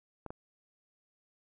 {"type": "clicks", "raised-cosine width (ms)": 1, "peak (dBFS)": -27, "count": 2, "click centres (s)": [0.263, 0.305], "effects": []}